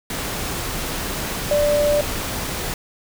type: tone in noise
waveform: sine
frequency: 587.3 Hz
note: D5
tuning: in tune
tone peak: -15 dBFS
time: 1.51-2.01 s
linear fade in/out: 2 ms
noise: pink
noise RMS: -26 dBFS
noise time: 0.1-2.74 s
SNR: +8 dB
effects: none